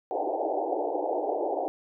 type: band-pass noise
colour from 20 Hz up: white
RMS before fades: -29 dBFS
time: 0.11-1.68 s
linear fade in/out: 0 ms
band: 300 to 850 Hz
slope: 96 dB/octave
effects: none